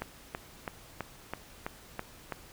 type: click train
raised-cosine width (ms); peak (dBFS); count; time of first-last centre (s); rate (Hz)
0.5; -19; 8; 0.02-2.323; 3.04
effects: pink hiss -53 dBFS RMS until 2.52 s